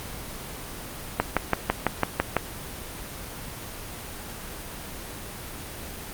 click train, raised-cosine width 0.5 ms, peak -4 dBFS, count 8, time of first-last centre 1.2-2.367 s, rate 6 Hz, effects pink hiss -37 dBFS RMS until 6.13 s + Opus 24 kbps

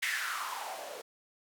blue noise with band-pass filter sweep, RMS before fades -37 dBFS, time 0.02-1.02 s, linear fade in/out 10 ms, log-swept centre 2100 to 470 Hz, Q 5.2, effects none

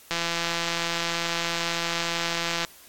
click train, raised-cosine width 0.2 ms, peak -9 dBFS, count 430, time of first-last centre 0.11-2.648 s, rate 169 Hz, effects white hiss -51 dBFS RMS until 2.88 s + AAC 64 kbps

